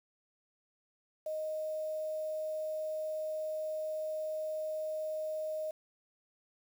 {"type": "tone with quantisation", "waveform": "sine", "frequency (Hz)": 622.3, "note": "D#5", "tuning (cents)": 0, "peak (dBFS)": -34, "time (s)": [1.26, 5.71], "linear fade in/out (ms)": 5, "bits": 9, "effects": []}